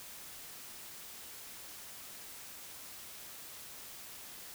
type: silence
effects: white hiss -49 dBFS RMS until 4.54 s